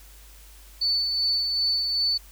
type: tone with tremolo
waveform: sine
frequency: 4491 Hz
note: C#8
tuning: 22 cents sharp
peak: -20 dBFS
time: 0.81-2.18 s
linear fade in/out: 10 ms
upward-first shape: sine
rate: 2.6 Hz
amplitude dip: 35%
effects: added 50 Hz sine -47 dBFS peak until 2.31 s + white hiss -52 dBFS RMS until 2.31 s